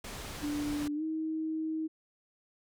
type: low-pass noise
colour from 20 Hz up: pink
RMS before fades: -42 dBFS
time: 0.04-0.88 s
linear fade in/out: 5 ms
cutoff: 11000 Hz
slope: 12 dB/octave
type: tone with pitch glide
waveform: sine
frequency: 293.7 to 316.6 Hz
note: D4 to D#4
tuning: 0 to +30 cents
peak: -31 dBFS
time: 0.42-1.88 s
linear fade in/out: 20 ms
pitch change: +130 cents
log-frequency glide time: 0.94-1.03 s
effects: none